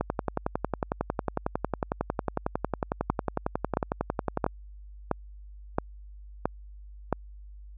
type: two click trains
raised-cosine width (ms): 1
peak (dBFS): -12 / -10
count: 50 / 7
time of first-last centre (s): 0.01-4.465 / 3.1-7.127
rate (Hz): 11 / 1.49
effects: added 50 Hz sine -43 dBFS peak until 7.77 s